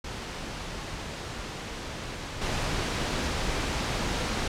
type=noise with level steps; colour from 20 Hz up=pink; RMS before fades=-36 / -29 dBFS; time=0.04-4.48 s; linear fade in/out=5 ms; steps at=2.41 s; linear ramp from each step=10 ms; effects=low-pass 6000 Hz 12 dB/octave